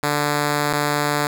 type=tone pair in turn; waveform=5% pulse; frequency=146.83 / 146.83 Hz; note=D3 / D3; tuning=0 / 0 cents; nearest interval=unison; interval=0 cents; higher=neither; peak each=-7 dBFS; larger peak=neither; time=0.03-0.73 / 0.73-1.27 s; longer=first; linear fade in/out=2 ms; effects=none